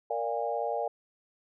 sine chord, Bb dominant seventh, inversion none, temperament equal with one note detuned, 466.2 / 587.3 / 698.5 / 815.9 Hz, Bb4 / D5 / F5 / Ab5, 0 / 0 / 0 / -31 cents, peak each -34 dBFS, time 0.1-0.88 s, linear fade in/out 5 ms, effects none

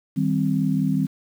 sine chord, C minor, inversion first, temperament just, 156.98 / 196.22 / 261.6 Hz, Eb3 / G3 / C4, +16 / +2 / 0 cents, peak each -23 dBFS, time 0.16-1.07 s, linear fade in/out 20 ms, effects 8-bit

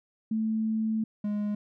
sine / triangle tone pair in turn, 220 / 207.7 Hz, A3 / G#3, 0 / 0 cents, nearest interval minor second, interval 100 cents, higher first, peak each -25 dBFS, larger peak neither, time 0.31-1.04 / 1.24-1.55 s, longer first, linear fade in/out 5 ms, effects none

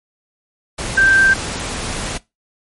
sine tone in noise, 1568 Hz, G6, in tune, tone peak -8 dBFS, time 0.97-1.34 s, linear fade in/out 10 ms, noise pink, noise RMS -24 dBFS, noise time 0.78-2.18 s, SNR +13 dB, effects noise-tail reverb RT60 0.2 s tail -20 dB re dry + MP3 48 kbps

